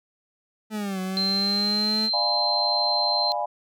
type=exponential two-way sweep; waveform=40% pulse; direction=down then up; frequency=219.3 to 186 to 219.3 Hz; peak=-26 dBFS; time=0.7-2.1 s; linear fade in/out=50 ms; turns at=1 s
type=tone; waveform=sine; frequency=4129 Hz; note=C8; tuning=24 cents flat; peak=-22 dBFS; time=1.17-3.32 s; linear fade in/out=0 ms
type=chord; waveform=sine; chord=D diminished seventh; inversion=none; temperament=equal with one note detuned; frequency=596.6 / 698.5 / 830.6 / 987.8 Hz; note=D5 / F5 / Ab5 / Cb6; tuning=+27 / 0 / 0 / 0 cents; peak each=-30 / -29 / -28 / -32 dBFS; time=2.13-3.46 s; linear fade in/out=10 ms
effects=none